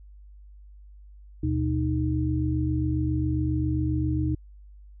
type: tone cluster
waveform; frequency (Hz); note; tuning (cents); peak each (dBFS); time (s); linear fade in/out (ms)
sine; 76.9 / 124.3 / 309; D#2 / B2 / D#4; -20 / +12 / -12; -27; 1.43-4.35; 5
effects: added 50 Hz sine -45 dBFS peak until 5 s